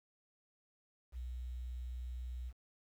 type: tone with quantisation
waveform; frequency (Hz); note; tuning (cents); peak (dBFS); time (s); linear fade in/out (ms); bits
sine; 61.74; B1; 0; -40; 1.12-2.53; 50; 11
effects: none